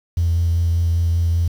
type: tone with vibrato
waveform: triangle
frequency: 84.4 Hz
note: E2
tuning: 41 cents sharp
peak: -11 dBFS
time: 0.17-1.48 s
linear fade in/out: 5 ms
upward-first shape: sine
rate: 5.1 Hz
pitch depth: 17 cents each way
effects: tanh soft clip ceiling -12 dBFS + 7-bit